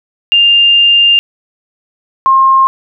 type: tone pair in turn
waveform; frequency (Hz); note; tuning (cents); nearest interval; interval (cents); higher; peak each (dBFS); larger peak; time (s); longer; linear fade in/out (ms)
sine; 2801 / 1066.3; F7 / C6; +4 / +32; octave + perfect fourth; 1672; first; -4; neither; 0.32-1.19 / 2.26-2.67; first; 0
effects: none